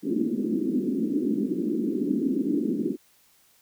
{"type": "band-pass noise", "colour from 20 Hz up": "pink", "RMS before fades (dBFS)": -26, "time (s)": [0.02, 2.97], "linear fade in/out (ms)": 50, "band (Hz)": [210, 360], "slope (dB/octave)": 48, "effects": ["white hiss -61 dBFS RMS until 3.61 s"]}